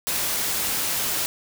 white noise, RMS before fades -25 dBFS, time 0.07-1.26 s, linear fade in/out 0 ms, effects none

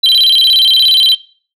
sine tone with vibrato, 3534 Hz, A7, 7 cents sharp, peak -3 dBFS, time 0.03-1.15 s, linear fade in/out 10 ms, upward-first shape square, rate 17 Hz, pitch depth 200 cents each way, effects noise-tail reverb RT60 0.4 s tail -19 dB re dry + tanh soft clip ceiling -4 dBFS

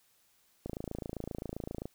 click train, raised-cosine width 2 ms, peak -24 dBFS, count 34, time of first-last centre 0.66-1.856 s, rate 27.6 Hz, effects white hiss -69 dBFS RMS until 1.94 s

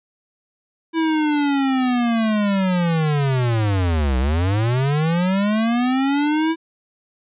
square linear two-way sweep, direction down then up, 329.6 to 61.7 to 329.6 Hz, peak -17 dBFS, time 0.93-6.56 s, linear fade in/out 50 ms, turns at 4.18 s, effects resampled to 8000 Hz

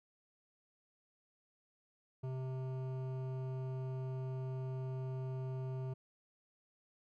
sine tone with hard clipping, 130.3 Hz, C3, 7 cents flat, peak -40 dBFS, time 2.23-5.94 s, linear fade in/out 10 ms, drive 13 dB, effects none

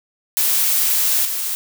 blue noise with level steps, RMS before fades -17 / -23 dBFS, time 0.37-1.55 s, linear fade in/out 0 ms, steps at 1.25 s, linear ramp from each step 2 ms, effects none

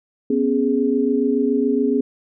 sine tone cluster, 246.1 / 273.2 / 415.9 Hz, B3 / C#4 / G#4, -6 / -25 / +2 cents, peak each -20 dBFS, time 0.3-2.01 s, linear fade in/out 5 ms, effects none

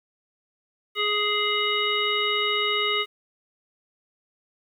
harmonic tone, 417.3 Hz, G#4, 8 cents sharp, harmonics 1 / 3 / 5 / 7 / 9, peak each -29 / -28 / -27 / -27 / -29 dBFS, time 0.95-3.06 s, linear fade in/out 50 ms, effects 9-bit

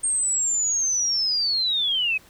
sine linear sweep, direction down, 8640 to 2496 Hz, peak -20 dBFS, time 0.03-2.18 s, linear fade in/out 10 ms, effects pink hiss -52 dBFS RMS until 2.29 s

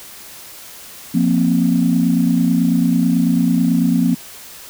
sine chord, F suspended fourth, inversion none, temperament just, 174.61 / 232.8 / 261.9 Hz, F3 / Bb3 / C4, 0 / -2 / +2 cents, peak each -16 dBFS, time 1.14-4.15 s, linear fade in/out 10 ms, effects tanh soft clip ceiling -3 dBFS + white hiss -37 dBFS RMS until 4.69 s

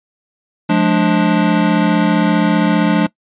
square chord, D diminished, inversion first, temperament just, 176.2 / 211.4 / 293.7 Hz, F3 / Ab3 / D4, +16 / +31 / 0 cents, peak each -16 dBFS, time 0.69-3.07 s, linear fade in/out 10 ms, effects noise-tail reverb RT60 0.1 s tail -21 dB re dry + resampled to 8000 Hz

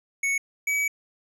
square tone pair in turn, 2217 / 2278 Hz, C#7 / C#7, 0 / +47 cents, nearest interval unison, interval 47 cents, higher second, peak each -23 dBFS, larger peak neither, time 0.23-0.38 / 0.67-0.88 s, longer second, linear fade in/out 5 ms, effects low-pass 12000 Hz 12 dB/octave

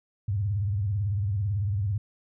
sine tone with vibrato, 100.5 Hz, G2, 44 cents sharp, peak -24 dBFS, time 0.28-1.98 s, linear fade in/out 5 ms, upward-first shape sine, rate 18 Hz, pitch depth 160 cents each way, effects none

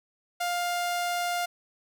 sawtooth tone, 703 Hz, F5, 11 cents sharp, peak -23 dBFS, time 0.4-1.46 s, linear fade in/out 10 ms, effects none

